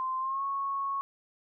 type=tone with pitch glide; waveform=sine; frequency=1041 to 1102.3 Hz; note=C6 to C#6; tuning=-9 to -10 cents; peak=-29 dBFS; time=0-1.01 s; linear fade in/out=0 ms; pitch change=+99 cents; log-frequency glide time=0.19-0.43 s; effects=none